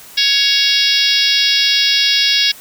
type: harmonic tone with a mistuned harmonic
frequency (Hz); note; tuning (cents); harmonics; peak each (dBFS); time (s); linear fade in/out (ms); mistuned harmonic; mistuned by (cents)
557; C#5; +8; 3 / 4 / 5 / 6 / 7 / 8 / 9 / 10; -23 / -21 / -20 / -17 / -18 / -20 / -17 / -21; 0.17-2.52; 10; 7; -32
effects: white hiss -38 dBFS RMS until 2.6 s